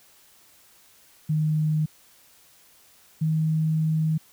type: tone pair in turn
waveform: sine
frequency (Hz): 154.5 / 157.75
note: D#3 / D#3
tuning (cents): -12 / +24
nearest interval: unison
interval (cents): 36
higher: second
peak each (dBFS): -20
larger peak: neither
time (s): 1.29-1.86 / 3.21-4.18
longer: second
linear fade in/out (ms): 10
effects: white hiss -56 dBFS RMS until 4.32 s